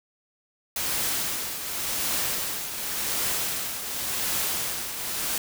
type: noise with tremolo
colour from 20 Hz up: white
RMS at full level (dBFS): -26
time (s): 0.76-5.38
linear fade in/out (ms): 2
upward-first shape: triangle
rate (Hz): 0.9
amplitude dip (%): 60
effects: none